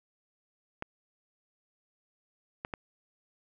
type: clicks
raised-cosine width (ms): 0.5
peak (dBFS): -20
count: 3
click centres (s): 0.824 / 2.649 / 2.738
effects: none